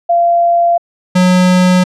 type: tone pair in turn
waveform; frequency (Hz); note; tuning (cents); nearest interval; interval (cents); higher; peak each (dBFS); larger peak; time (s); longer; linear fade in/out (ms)
sine / square; 688 / 182.23; F5 / F#3; -26 / -26; octave + major seventh; 2300; first; -7; neither; 0.09-0.78 / 1.15-1.84; neither; 10
effects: low-pass 8000 Hz 12 dB/octave